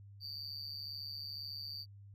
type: tone with amplitude modulation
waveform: triangle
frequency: 4608 Hz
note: D8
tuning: 34 cents flat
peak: -37 dBFS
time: 0.2-1.86 s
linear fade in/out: 50 ms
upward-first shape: sine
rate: 142 Hz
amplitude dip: 90%
effects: added 100 Hz sine -52 dBFS peak until 2.14 s